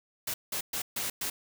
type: noise bursts at uneven times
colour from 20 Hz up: white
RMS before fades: -33 dBFS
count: 5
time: 0.27-0.34 / 0.52-0.61 / 0.73-0.82 / 0.96-1.1 / 1.21-1.3 s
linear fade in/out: 5 ms
effects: none